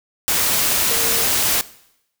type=tone in noise; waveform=sine; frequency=460 Hz; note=A#4; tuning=23 cents flat; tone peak=-29 dBFS; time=0.91-1.24 s; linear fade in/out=0 ms; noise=white; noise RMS=-18 dBFS; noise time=0.28-1.61 s; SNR=-14 dB; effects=noise-tail reverb RT60 0.8 s tail -19 dB re dry